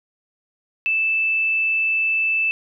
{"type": "tone", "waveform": "sine", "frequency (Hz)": 2637, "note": "E7", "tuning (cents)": 0, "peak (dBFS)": -17, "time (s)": [0.86, 2.51], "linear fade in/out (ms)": 0, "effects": []}